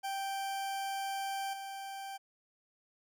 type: tone with level steps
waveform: 40% pulse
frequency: 783 Hz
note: G5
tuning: 2 cents flat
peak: -34 / -40 dBFS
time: 0.03-2.18 s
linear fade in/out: 20 ms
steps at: 1.53 s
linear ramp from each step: 5 ms
effects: none